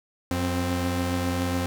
sawtooth tone pair together, 89.6 / 261.6 Hz, F2 / C4, +45 / 0 cents, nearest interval octave + perfect fifth, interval 1855 cents, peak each -23 dBFS, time 0.31-1.66 s, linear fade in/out 0 ms, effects none

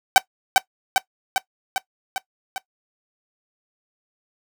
sawtooth tone with echo, 766 Hz, G5, 40 cents flat, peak -4 dBFS, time 0.16-0.18 s, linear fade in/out 0 ms, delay 400 ms, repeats 6, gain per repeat -3 dB, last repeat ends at 2.58 s, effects noise-tail reverb RT60 0.1 s tail -19 dB re dry

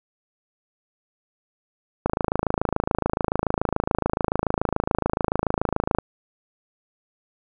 click train, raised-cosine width 1 ms, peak -6 dBFS, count 107, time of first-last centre 2.06-5.986 s, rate 27 Hz, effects none

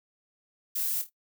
violet noise with echo, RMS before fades -30 dBFS, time 0.75-1.02 s, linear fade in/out 10 ms, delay 26 ms, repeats 3, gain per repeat -9 dB, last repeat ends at 1.098 s, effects noise-tail reverb RT60 0.1 s tail -17 dB re dry

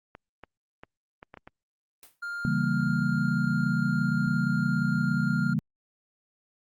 clicks, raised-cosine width 0.5 ms, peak -28 dBFS, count 7, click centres 0.151 / 0.437 / 0.835 / 1.229 / 1.341 / 1.373 / 1.475 s
white noise with exponential decay, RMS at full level -46 dBFS, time 2.03-2.21 s, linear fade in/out 0 ms, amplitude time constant 39 ms
triangle tone, 1403 Hz, F6, 8 cents sharp, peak -30 dBFS, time 2.22-5.54 s, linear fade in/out 10 ms
sine chord, C# diminished seventh, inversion none, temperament equal, 138.59 / 164.81 / 196 / 233.1 Hz, C#3 / E3 / G3 / Bb3, 0 / 0 / 0 / 0 cents, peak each -29 dBFS, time 2.45-5.59 s, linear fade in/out 0 ms
effects Opus 48 kbps

